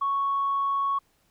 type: tone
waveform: sine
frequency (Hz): 1108.7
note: C#6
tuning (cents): 0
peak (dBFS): -22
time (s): 0.01-0.99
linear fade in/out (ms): 10
effects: tanh soft clip ceiling -18 dBFS + pink hiss -67 dBFS RMS until 1.3 s